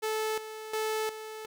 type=tone with tremolo; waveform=sawtooth; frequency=435.7 Hz; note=A4; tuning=17 cents flat; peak=-25 dBFS; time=0.02-1.46 s; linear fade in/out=20 ms; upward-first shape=square; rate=1.4 Hz; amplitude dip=70%; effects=none